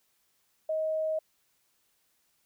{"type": "tone", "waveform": "sine", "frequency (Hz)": 630, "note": "D#5", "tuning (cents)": 21, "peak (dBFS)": -27, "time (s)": [0.69, 1.19], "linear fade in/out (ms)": 5, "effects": ["white hiss -72 dBFS RMS until 2.45 s"]}